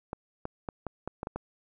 clicks, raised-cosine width 1 ms, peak -20 dBFS, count 8, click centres 0.131 / 0.454 / 0.688 / 0.867 / 1.076 / 1.231 / 1.271 / 1.36 s, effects none

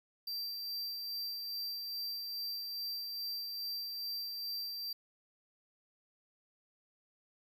square tone with tremolo, 4699 Hz, D8, in tune, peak -37 dBFS, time 0.27-4.93 s, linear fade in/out 5 ms, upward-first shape sine, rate 2.4 Hz, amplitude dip 30%, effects 11-bit

